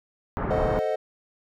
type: low-pass noise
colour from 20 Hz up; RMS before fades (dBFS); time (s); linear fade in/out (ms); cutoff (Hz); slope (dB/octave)
pink; -27; 0.37-0.79; 0; 1400; 24
type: chord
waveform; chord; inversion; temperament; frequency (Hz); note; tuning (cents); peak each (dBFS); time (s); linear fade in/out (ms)
triangle; A diminished seventh; none; equal; 440 / 523.3 / 622.3 / 740; A4 / C5 / Eb5 / Gb5; 0 / 0 / 0 / 0; -27 / -28 / -25 / -30; 0.5-0.96; 10
effects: none